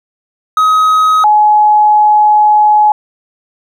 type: tone pair in turn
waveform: triangle / sine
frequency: 1266 / 845 Hz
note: D#6 / G#5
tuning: +30 / +30 cents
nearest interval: perfect fifth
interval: 700 cents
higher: first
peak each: -4 dBFS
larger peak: neither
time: 0.57-1.24 / 1.24-2.92 s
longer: second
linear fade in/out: 2 ms
effects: none